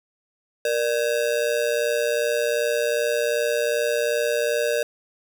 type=ring-modulated tone; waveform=square; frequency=532 Hz; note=C5; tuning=29 cents sharp; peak=-18 dBFS; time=0.65-4.83 s; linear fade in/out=2 ms; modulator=61.3 Hz; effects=none